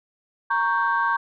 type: chord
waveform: sine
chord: G diminished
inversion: first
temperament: equal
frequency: 932.3 / 1108.7 / 1568 Hz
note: Bb5 / Db6 / G6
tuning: 0 / 0 / 0 cents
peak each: -23 dBFS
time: 0.5-1.17 s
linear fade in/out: 10 ms
effects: tanh soft clip ceiling -11 dBFS